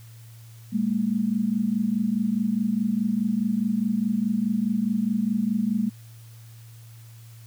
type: tone pair together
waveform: sine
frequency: 202.8 / 227.6 Hz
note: G#3 / A#3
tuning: -41 / -41 cents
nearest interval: major second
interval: 200 cents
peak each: -24 dBFS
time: 0.72-5.9 s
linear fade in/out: 20 ms
effects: added 114 Hz sine -43 dBFS peak until 7.46 s + white hiss -55 dBFS RMS until 7.46 s